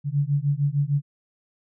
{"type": "beating tone pair", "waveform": "sine", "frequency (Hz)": [140, 146.6], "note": ["C#3", "D3"], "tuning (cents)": [18, -3], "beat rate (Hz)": 6.6, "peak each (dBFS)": -23, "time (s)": [0.04, 1.02], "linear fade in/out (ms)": 50, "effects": []}